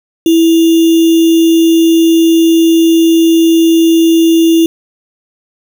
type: tone with sample-and-hold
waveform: sine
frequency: 329.6 Hz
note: E4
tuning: in tune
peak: -4 dBFS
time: 0.26-4.66 s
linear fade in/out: 2 ms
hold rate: 3150 Hz
effects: none